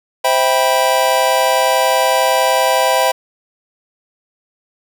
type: chord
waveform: square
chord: C major seventh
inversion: none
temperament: just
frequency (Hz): 523.3 / 654.1 / 784.9 / 981.1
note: C5 / E5 / G5 / B5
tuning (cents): 0 / -14 / +2 / -12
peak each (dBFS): -18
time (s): 0.24-3.12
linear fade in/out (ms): 10
effects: none